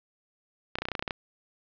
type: clicks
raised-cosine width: 0.3 ms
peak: -14 dBFS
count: 11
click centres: 0.755 / 0.786 / 0.82 / 0.854 / 0.886 / 0.917 / 0.952 / 0.994 / 1.025 / 1.078 / 1.108 s
effects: low-pass 5000 Hz 12 dB/octave